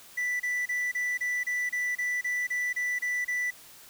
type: tone bursts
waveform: triangle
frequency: 1975.5 Hz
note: B6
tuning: in tune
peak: -25 dBFS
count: 13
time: 0.17-3.508 s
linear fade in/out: 10 ms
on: 230 ms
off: 29 ms
effects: white hiss -51 dBFS RMS until 3.89 s